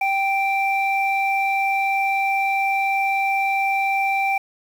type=tone pair together; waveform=sine; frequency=783 / 2352 Hz; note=G5 / D7; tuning=-2 / +2 cents; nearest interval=octave + perfect fifth; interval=1904 cents; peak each=-19 / -21 dBFS; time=0.01-4.38 s; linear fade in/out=5 ms; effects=tanh soft clip ceiling -11 dBFS + 7-bit